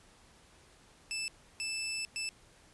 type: tone bursts at uneven times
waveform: 20% pulse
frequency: 2637 Hz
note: E7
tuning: in tune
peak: -30 dBFS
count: 3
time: 1.11-1.28 / 1.6-2.05 / 2.16-2.29 s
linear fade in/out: 0 ms
effects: pink hiss -61 dBFS RMS until 2.73 s + resampled to 24000 Hz